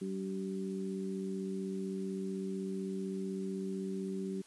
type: harmonic tone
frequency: 95.8 Hz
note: G2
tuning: 39 cents flat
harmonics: 2 / 3 / 4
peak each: -37 / -45 / -40 dBFS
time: 0.01-4.42 s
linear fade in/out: 10 ms
effects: white hiss -60 dBFS RMS until 4.46 s + resampled to 24000 Hz